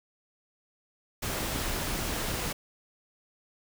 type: noise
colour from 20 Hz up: pink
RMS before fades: -32 dBFS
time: 1.22-2.53 s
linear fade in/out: 10 ms
type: clicks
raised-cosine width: 3 ms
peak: -22 dBFS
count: 3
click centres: 1.561 / 1.99 / 2.34 s
effects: none